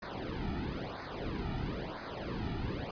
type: noise with flanger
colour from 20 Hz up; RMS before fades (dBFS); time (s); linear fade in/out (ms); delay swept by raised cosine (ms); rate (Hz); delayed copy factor
brown; -38; 0.02-2.91; 5; 0.32 to 1.92; 1; -1
effects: resampled to 11025 Hz